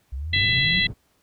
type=exponential sweep; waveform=sine; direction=up; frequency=61.74 to 193 Hz; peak=-27 dBFS; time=0.12-0.81 s; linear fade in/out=10 ms
type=low-pass noise; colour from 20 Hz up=white; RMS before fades=-33 dBFS; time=0.32-0.94 s; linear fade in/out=20 ms; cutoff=150 Hz; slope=12 dB/octave
type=harmonic tone; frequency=667 Hz; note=E5; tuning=20 cents sharp; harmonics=3 / 4 / 5 / 6; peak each=-21 / -28 / -24 / -25 dBFS; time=0.33-0.87 s; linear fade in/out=5 ms
effects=pink hiss -65 dBFS RMS until 1.22 s